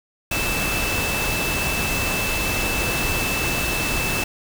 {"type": "tone in noise", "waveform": "sine", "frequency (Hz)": 2637, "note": "E7", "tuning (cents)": 0, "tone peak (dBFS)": -25, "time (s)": [0.31, 4.24], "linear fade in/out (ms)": 5, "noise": "pink", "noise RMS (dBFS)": -24, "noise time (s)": [0.31, 4.24], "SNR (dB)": -4, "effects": []}